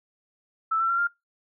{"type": "tone with pitch steps", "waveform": "sine", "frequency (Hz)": [1318.5, 1344.7, 1371.3, 1398.5], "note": ["E6", "E6", "F6", "F6"], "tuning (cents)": [0, 34, -32, 2], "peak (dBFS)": -21, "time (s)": [0.71, 1.074], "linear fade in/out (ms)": 10, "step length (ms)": 91, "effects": ["noise-tail reverb RT60 0.2 s tail -24 dB re dry"]}